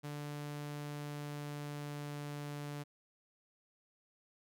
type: tone with pitch glide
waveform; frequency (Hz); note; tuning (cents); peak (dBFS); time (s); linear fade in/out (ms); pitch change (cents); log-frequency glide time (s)
sawtooth; 146.7 to 145.69; D3 to D3; -2 to -14; -37; 0.03-2.84; 20; -12; 0.8-2.71
effects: none